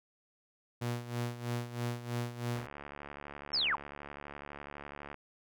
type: tone with tremolo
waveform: sawtooth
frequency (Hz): 120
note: B2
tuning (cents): -49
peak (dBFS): -28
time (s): 0.81-2.67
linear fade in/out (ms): 10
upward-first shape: sine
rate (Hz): 3.1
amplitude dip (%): 75
type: click train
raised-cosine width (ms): 0.5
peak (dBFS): -29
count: 187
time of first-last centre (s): 2.56-5.143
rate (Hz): 72
type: linear sweep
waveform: sine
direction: down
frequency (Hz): 5500 to 725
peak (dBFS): -28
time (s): 3.53-3.76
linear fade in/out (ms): 10
effects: none